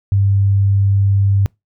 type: tone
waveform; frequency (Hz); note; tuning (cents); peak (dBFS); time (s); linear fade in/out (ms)
sine; 99; G2; +18; -10; 0.12-1.46; 0
effects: noise-tail reverb RT60 0.2 s tail -26 dB re dry